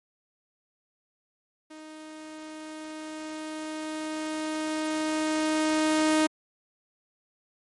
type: tone with level ramp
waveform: sawtooth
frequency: 311.1 Hz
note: D#4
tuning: in tune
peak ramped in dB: -39 to -16 dBFS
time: 1.7-6.27 s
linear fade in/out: 10 ms
effects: MP3 48 kbps